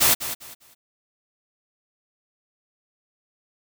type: noise with echo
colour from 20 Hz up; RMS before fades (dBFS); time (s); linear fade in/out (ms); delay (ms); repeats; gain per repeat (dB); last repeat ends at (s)
white; -17; 0-0.15; 20; 200; 3; -12; 0.75
effects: none